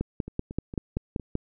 two click trains, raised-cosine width 3 ms, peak -24 / -14 dBFS, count 5 / 8, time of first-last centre 0.28-1.197 / 0.01-1.354 s, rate 4.36 / 5.21 Hz, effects none

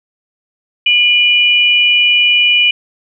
sine tone pair together, 2430 / 2950 Hz, D#7 / F#7, -42 / -6 cents, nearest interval minor third, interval 336 cents, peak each -10 dBFS, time 0.86-2.71 s, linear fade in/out 5 ms, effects none

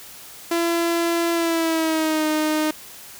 sawtooth tone with pitch glide, 338.1 to 308.3 Hz, E4 to D#4, +44 to -16 cents, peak -15 dBFS, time 0.51-2.71 s, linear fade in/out 5 ms, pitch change -160 cents, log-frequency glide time 1.32-2.27 s, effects white hiss -41 dBFS RMS until 3.19 s

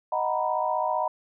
sine chord, B major seventh, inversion first, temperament equal, 622.3 / 740 / 932.3 / 987.8 Hz, D#5 / F#5 / A#5 / B5, 0 / 0 / 0 / 0 cents, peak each -29 dBFS, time 0.12-1.08 s, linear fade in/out 5 ms, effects none

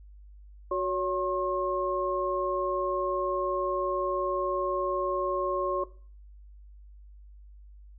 sine tone cluster, 368.6 / 563 / 1074 Hz, F#4 / C#5 / C6, -7 / +27 / +45 cents, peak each -30 / -30 / -30 dBFS, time 0.71-5.84 s, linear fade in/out 5 ms, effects noise-tail reverb RT60 0.4 s tail -17 dB re dry + added 50 Hz sine -47 dBFS peak until 7.98 s

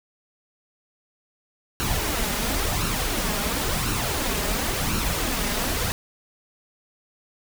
pink noise with flanger, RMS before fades -25 dBFS, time 1.8-5.92 s, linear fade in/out 0 ms, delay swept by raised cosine 0.72 to 4.92 ms, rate 0.95 Hz, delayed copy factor +0.55, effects none

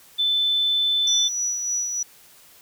sine tone, 3520 Hz, A7, in tune, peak -18 dBFS, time 0.18-1.29 s, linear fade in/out 20 ms
sine tone with tremolo, 5880 Hz, F#8, 12 cents flat, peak -21 dBFS, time 1.07-2.03 s, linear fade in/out 5 ms, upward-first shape sine, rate 3.3 Hz, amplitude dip 40%
effects white hiss -51 dBFS RMS until 2.61 s

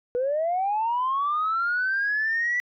sine linear sweep, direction up, 478.6 to 1975.5 Hz, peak -21 dBFS, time 0.15-2.6 s, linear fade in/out 0 ms, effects tanh soft clip ceiling -18 dBFS

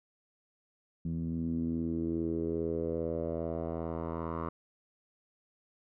10% pulse tone with low-pass filter sweep, 82.41 Hz, E2, in tune, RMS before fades -34 dBFS, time 1.05-4.49 s, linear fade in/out 5 ms, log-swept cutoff 190 to 1100 Hz, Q 3.8, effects none

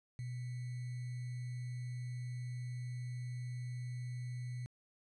sine tone with sample-and-hold, 123.47 Hz, B2, in tune, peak -39 dBFS, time 0.19-4.66 s, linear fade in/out 0 ms, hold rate 2100 Hz, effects resampled to 24000 Hz

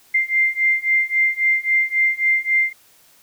sine beating tone pair, 2093 / 2096.7 Hz, C7 / C7, 0 / +3 cents, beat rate 3.7 Hz, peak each -19 / -18 dBFS, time 0.14-2.73 s, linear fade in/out 10 ms, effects white hiss -53 dBFS RMS until 3.22 s

